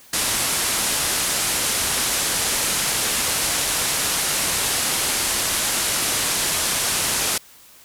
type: low-pass noise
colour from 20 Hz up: white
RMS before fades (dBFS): -22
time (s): 0.13-7.38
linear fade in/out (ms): 5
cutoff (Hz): 12000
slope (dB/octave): 48
effects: white hiss -48 dBFS RMS until 7.84 s